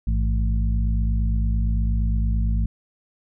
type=harmonic tone with a mistuned harmonic; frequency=54.9 Hz; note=A1; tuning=3 cents flat; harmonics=1 / 2 / 3 / 4; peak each=-19 / -27 / -31 / -32 dBFS; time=0.07-2.66 s; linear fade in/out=5 ms; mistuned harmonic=2; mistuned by=-100 cents; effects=none